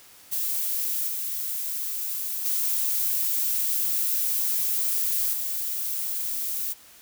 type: noise with level steps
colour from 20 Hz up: violet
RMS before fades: -27 / -30 / -25 / -29 dBFS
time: 0.31-6.74 s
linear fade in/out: 20 ms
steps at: 1.08 / 2.45 / 5.33 s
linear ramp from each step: 5 ms
effects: white hiss -51 dBFS RMS until 7.01 s